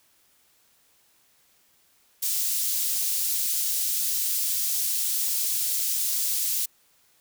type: high-pass noise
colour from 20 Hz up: white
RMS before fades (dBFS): -26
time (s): 2.22-6.66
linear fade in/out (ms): 10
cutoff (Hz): 4900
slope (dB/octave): 12
effects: white hiss -63 dBFS RMS until 7.2 s